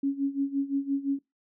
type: tone with tremolo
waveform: sine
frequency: 277.2 Hz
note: C#4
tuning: in tune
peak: -22 dBFS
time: 0.03-1.19 s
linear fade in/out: 5 ms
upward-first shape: sine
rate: 5.8 Hz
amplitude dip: 85%
effects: noise-tail reverb RT60 0.2 s tail -19 dB re dry